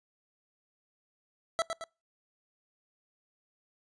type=tone with echo; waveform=25% pulse; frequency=659.3 Hz; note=E5; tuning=in tune; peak=-22 dBFS; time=1.59-1.62 s; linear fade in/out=0 ms; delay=110 ms; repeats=2; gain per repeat=-6 dB; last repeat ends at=1.84 s; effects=noise-tail reverb RT60 0.3 s tail -26 dB re dry + resampled to 22050 Hz